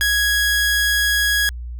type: tone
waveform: sawtooth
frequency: 1661.2 Hz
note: G#6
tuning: in tune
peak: -12 dBFS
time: 0.01-1.49 s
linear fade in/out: 0 ms
effects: added 60 Hz sine -27 dBFS peak until 1.79 s